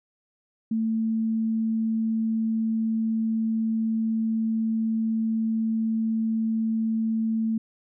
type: tone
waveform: sine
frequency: 223 Hz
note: A3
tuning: 23 cents sharp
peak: -22 dBFS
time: 0.71-7.58 s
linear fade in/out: 5 ms
effects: none